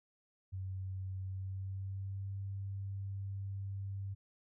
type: tone with pitch glide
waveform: sine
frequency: 94.7 to 98.1 Hz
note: F#2 to G2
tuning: +41 to +2 cents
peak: -38 dBFS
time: 0.52-4.15 s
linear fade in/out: 20 ms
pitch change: +61 cents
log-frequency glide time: 1.22-2.34 s
effects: none